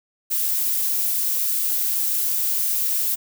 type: noise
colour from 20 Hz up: violet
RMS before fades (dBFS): -22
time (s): 0.3-3.16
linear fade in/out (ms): 20
effects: none